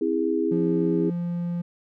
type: chord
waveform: sine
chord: C augmented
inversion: none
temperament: just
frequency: 261.6 / 327 / 408.8 Hz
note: C4 / E4 / G#4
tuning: 0 / -14 / -27 cents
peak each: -28 / -24 / -25 dBFS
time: 0.01-1.1 s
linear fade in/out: 5 ms
type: tone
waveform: triangle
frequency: 173.3 Hz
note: F3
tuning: 13 cents flat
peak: -23 dBFS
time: 0.51-1.62 s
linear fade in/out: 10 ms
effects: none